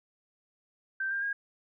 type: tone with pitch steps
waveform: sine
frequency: 1561 / 1594.7 / 1629.2 Hz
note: G6 / G6 / G#6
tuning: -8 / +29 / -34 cents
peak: -29 dBFS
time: 1-1.33 s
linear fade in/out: 5 ms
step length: 110 ms
effects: none